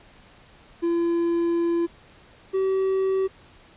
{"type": "tone pair in turn", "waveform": "triangle", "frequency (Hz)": [339.7, 382.6], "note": ["F4", "G4"], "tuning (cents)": [-48, -42], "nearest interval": "major second", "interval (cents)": 206, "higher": "second", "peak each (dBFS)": -18, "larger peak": "neither", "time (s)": [[0.82, 1.87], [2.53, 3.28]], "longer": "first", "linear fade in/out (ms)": 20, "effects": ["pink hiss -52 dBFS RMS until 3.76 s", "resampled to 8000 Hz"]}